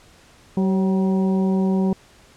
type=harmonic tone with a mistuned harmonic; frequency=190.6 Hz; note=G3; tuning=48 cents flat; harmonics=1 / 2 / 3 / 4 / 5; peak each=-17 / -25 / -33 / -35 / -36 dBFS; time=0.57-1.93 s; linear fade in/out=2 ms; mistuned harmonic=3; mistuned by=-62 cents; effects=pink hiss -51 dBFS RMS until 2.36 s + low-pass 9000 Hz 12 dB/octave